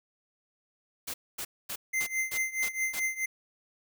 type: noise bursts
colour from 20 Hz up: white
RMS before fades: -36 dBFS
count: 7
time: 1.07-3 s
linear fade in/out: 10 ms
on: 70 ms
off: 240 ms
type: tone with tremolo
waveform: square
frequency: 2078 Hz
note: C7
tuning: 12 cents flat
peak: -26 dBFS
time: 1.93-3.26 s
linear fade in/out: 10 ms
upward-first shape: triangle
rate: 4.7 Hz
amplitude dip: 90%
effects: none